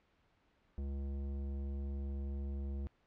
sine tone with tanh clipping, 69.3 Hz, C#2, in tune, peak -39 dBFS, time 0.78-2.87 s, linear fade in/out 0 ms, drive 14 dB, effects pink hiss -73 dBFS RMS until 3.06 s + low-pass 3000 Hz 12 dB/octave

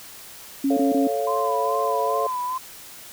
sine tone bursts, 275.4 Hz, C#4, 11 cents flat, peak -18 dBFS, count 3, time 0.64-1.074 s, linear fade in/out 5 ms, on 130 ms, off 22 ms
sine chord, A augmented, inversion none, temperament equal with one note detuned, 440 / 554.4 / 694.4 Hz, A4 / C#5 / E#5, 0 / 0 / -10 cents, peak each -26 dBFS, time 0.7-2.27 s, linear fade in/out 5 ms
sine tone with vibrato, 1017 Hz, C6, 50 cents flat, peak -24 dBFS, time 1.27-2.58 s, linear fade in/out 5 ms, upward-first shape sine, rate 2.4 Hz, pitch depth 54 cents each way
effects white hiss -42 dBFS RMS until 3.12 s

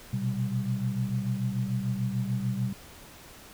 sine tone cluster, 120.9 / 127.7 / 194.4 Hz, B2 / C3 / G3, -36 / -42 / -14 cents, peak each -31 dBFS, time 0.13-2.73 s, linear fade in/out 5 ms, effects pink hiss -49 dBFS RMS until 3.53 s

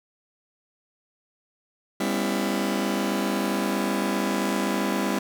sawtooth chord, C# half-diminished seventh, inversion second, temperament just, 199.57 / 249.5 / 277.2 / 332.6 Hz, G3 / B3 / C#4 / E4, +31 / +18 / 0 / +16 cents, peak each -23 / -26 / -27 / -26 dBFS, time 2-5.19 s, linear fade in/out 5 ms, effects none

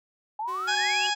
sine exponential sweep, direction up, 830.6 to 2960 Hz, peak -28 dBFS, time 0.39-1.07 s, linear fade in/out 5 ms
sawtooth tone, 374.1 Hz, F#4, 19 cents sharp, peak -36 dBFS, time 0.47-1.11 s, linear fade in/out 20 ms
harmonic tone, 830.6 Hz, G#5, in tune, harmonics 1 / 2 / 3 / 4 / 5 / 6 / 7 / 8 / 9, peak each -28 / -30 / -34 / -30 / -41 / -32 / -44 / -42 / -39 dBFS, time 0.67-1.15 s, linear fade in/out 20 ms
effects none

